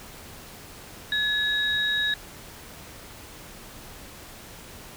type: tone pair together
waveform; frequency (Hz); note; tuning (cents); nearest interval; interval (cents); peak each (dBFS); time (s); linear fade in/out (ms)
sine; 1700 / 3802; G#6 / A#7; +40 / +33; octave + major second; 1393; -25; 1.12-2.14; 2
effects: pink hiss -44 dBFS RMS until 4.96 s